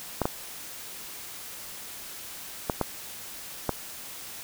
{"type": "clicks", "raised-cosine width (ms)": 1, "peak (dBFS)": -10, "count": 5, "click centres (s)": [0.217, 0.255, 2.698, 2.813, 3.693], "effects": ["white hiss -41 dBFS RMS until 4.43 s"]}